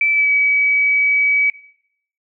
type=tone with pitch glide; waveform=sine; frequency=2320 to 2278 Hz; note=D7 to C#7; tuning=-22 to +47 cents; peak=-12 dBFS; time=0.01-1.5 s; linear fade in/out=2 ms; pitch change=-31 cents; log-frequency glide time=0.11-0.31 s; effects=noise-tail reverb RT60 0.7 s tail -19 dB re dry